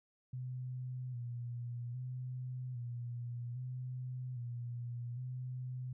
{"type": "tone with vibrato", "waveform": "sine", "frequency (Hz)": 123.47, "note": "B2", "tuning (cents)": 0, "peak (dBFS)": -39, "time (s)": [0.33, 5.93], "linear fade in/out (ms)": 5, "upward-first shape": "square", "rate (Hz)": 0.62, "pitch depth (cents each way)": 46, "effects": []}